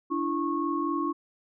sine tone cluster, 292 / 336.1 / 1096 Hz, D4 / E4 / C#6, -10 / +34 / -20 cents, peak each -30 dBFS, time 0.1-1.13 s, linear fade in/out 20 ms, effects none

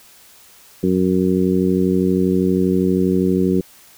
harmonic tone, 92.5 Hz, F#2, in tune, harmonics 1 / 2 / 3 / 4 / 5, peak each -28 / -17 / -20 / -19 / -25 dBFS, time 0.83-3.61 s, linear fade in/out 5 ms, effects white hiss -47 dBFS RMS until 3.97 s

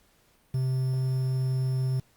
triangle tone with quantisation, 130 Hz, C3, 11 cents flat, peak -22 dBFS, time 0.54-2 s, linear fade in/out 5 ms, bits 8, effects pink hiss -64 dBFS RMS until 2.16 s + Opus 48 kbps

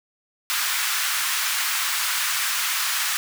pink high-pass noise, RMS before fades -24 dBFS, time 0.5-3.17 s, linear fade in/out 0 ms, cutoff 1200 Hz, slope 24 dB/octave, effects none

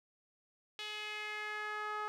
sawtooth tone with band-pass filter sweep, 422.9 Hz, G#4, 31 cents sharp, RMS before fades -41 dBFS, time 0.79-2.08 s, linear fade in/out 0 ms, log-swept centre 3200 to 1200 Hz, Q 2.5, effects none

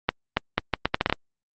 accelerating click train, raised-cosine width 0.3 ms, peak -3 dBFS, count 10, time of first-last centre 0.09-1.126 s, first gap 280 ms, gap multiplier 0.75, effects low-pass 4000 Hz 12 dB/octave + Opus 32 kbps

